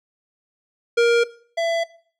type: tone pair in turn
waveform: square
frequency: 470 / 668.7 Hz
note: A#4 / E5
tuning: +14 / +25 cents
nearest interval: tritone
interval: 611 cents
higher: second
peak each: -14 / -20 dBFS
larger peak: first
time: 0.97-1.24 / 1.57-1.84 s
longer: neither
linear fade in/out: 10 ms
effects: noise-tail reverb RT60 0.5 s tail -19 dB re dry + low-pass 5000 Hz 12 dB/octave